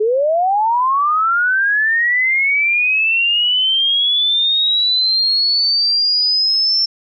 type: linear sweep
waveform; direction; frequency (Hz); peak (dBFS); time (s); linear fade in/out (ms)
sine; up; 411.6 to 5400; -12; 0-6.86; 10
effects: none